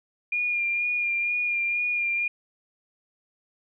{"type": "tone with vibrato", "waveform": "sine", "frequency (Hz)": 2416, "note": "D7", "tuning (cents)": 48, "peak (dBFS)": -23, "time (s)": [0.32, 2.28], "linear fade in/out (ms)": 5, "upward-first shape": "sine", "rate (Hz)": 2.1, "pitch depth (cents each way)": 23, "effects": []}